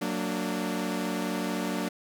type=chord; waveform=sawtooth; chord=Gb augmented; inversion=none; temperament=equal with one note detuned; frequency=185 / 229.5 / 293.7 Hz; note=Gb3 / Bb3 / D4; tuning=0 / -27 / 0 cents; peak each=-29 dBFS; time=0.01-1.89 s; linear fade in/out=10 ms; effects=none